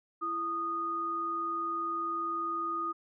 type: tone pair together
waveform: sine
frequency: 334.9 / 1235 Hz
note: E4 / D#6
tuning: +27 / -13 cents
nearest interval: octave + major seventh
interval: 2260 cents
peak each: -40 / -31 dBFS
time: 0.21-2.93 s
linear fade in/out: 20 ms
effects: none